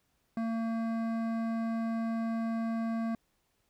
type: tone with hard clipping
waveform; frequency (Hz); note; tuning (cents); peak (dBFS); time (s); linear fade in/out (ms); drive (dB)
sine; 227.1; A#3; -45; -32; 0.37-3.15; 2; 13
effects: pink hiss -75 dBFS RMS until 3.69 s